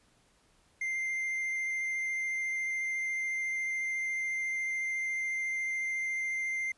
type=tone with vibrato; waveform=triangle; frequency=2093 Hz; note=C7; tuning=in tune; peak=-29 dBFS; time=0.81-6.72 s; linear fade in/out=5 ms; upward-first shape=sine; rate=14 Hz; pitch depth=9 cents each way; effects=pink hiss -67 dBFS RMS until 6.77 s + resampled to 24000 Hz